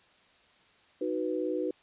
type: chord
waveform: sine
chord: B major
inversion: first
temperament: equal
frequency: 311.1 / 370 / 493.9 Hz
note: D#4 / F#4 / B4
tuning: 0 / 0 / 0 cents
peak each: -33 dBFS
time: 1.01-1.71 s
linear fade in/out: 5 ms
effects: white hiss -62 dBFS RMS until 1.82 s + resampled to 8000 Hz